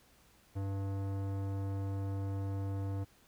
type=tone with tanh clipping; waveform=sine; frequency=98 Hz; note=G2; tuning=in tune; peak=-36 dBFS; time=0.55-3.05 s; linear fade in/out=20 ms; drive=18 dB; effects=pink hiss -65 dBFS RMS until 3.27 s